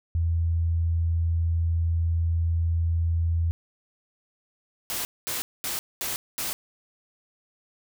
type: tone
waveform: sine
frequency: 83.3 Hz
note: E2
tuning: 19 cents sharp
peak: -21 dBFS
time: 0.15-3.51 s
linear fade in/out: 0 ms
type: noise bursts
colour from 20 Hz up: white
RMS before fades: -30 dBFS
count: 5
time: 4.9-6.53 s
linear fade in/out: 0 ms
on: 150 ms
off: 220 ms
effects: none